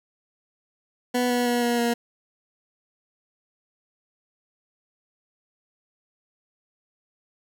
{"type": "tone with pitch steps", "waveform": "20% pulse", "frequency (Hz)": [246.9, 244.2, 241.5, 238.9, 236.3], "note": ["B3", "B3", "B3", "A#3", "A#3"], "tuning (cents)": [0, -19, -39, 43, 24], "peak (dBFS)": -16, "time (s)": [1.14, 1.94], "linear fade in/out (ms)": 10, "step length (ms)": 160, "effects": []}